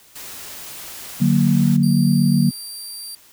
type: noise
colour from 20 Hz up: white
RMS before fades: -35 dBFS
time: 0.15-1.77 s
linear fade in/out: 10 ms
type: chord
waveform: sine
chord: D augmented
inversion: none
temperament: equal with one note detuned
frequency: 147.6 / 185 / 233.1 Hz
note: D3 / F#3 / A#3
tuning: +9 / 0 / 0 cents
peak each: -17 dBFS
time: 1.2-2.51 s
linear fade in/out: 20 ms
type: tone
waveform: 20% pulse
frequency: 4699 Hz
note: D8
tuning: in tune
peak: -25 dBFS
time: 1.83-3.15 s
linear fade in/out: 2 ms
effects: white hiss -50 dBFS RMS until 3.32 s